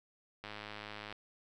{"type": "click train", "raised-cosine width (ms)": 0.3, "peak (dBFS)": -28, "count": 73, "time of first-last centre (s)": [0.44, 1.126], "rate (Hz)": 105, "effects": []}